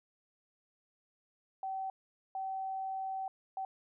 sine tone bursts at uneven times, 767 Hz, G5, 38 cents flat, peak -35 dBFS, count 3, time 1.63-1.9 / 2.35-3.28 / 3.57-3.65 s, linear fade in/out 2 ms, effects none

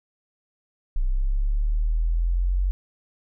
sine linear sweep, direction up, 30.87 to 46.94 Hz, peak -19 dBFS, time 0.96-2.71 s, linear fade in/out 0 ms, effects none

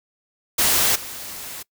white noise with level steps, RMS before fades -18 / -34 dBFS, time 0.58-1.63 s, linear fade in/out 10 ms, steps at 0.95 s, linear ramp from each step 10 ms, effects noise-tail reverb RT60 0.1 s tail -23 dB re dry

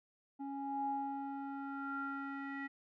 square tone with low-pass filter sweep, 276.3 Hz, C#4, 6 cents flat, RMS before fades -41 dBFS, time 0.39-2.68 s, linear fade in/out 20 ms, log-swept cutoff 670 to 1900 Hz, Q 7.8, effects none

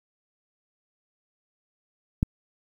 click, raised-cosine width 5 ms, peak -9 dBFS, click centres 2.229 s, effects 8-bit

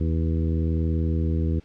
harmonic tone with a mistuned harmonic, 80.8 Hz, E2, 34 cents flat, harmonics 1 / 2 / 3 / 4 / 5 / 6, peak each -22 / -28 / -31 / -32 / -37 / -39 dBFS, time 0-1.6 s, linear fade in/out 10 ms, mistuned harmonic 6, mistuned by +21 cents, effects pink hiss -57 dBFS RMS until 1.64 s + low-pass 4000 Hz 12 dB/octave

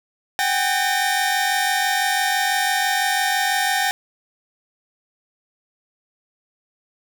sawtooth tone cluster, 759 / 805 / 1822 Hz, F#5 / G5 / A#6, +44 / +46 / -40 cents, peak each -19 dBFS, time 0.39-3.91 s, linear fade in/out 0 ms, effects none

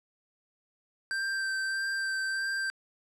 square tone with vibrato, 1568 Hz, G6, in tune, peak -30 dBFS, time 1.11-2.7 s, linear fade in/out 0 ms, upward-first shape sine, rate 1.6 Hz, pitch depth 15 cents each way, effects low-pass 8000 Hz 12 dB/octave + 10-bit

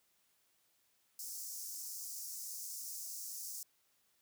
pink high-pass noise, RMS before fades -45 dBFS, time 1.19-3.63 s, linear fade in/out 2 ms, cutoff 5300 Hz, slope 48 dB/octave, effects white hiss -75 dBFS RMS until 4.21 s + high-pass 60 Hz 12 dB/octave

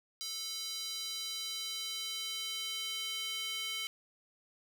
square tone with high-pass filter sweep, 440 Hz, A4, in tune, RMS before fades -39 dBFS, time 0.21-3.87 s, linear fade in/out 0 ms, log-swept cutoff 4400 to 2800 Hz, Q 2.8, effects none

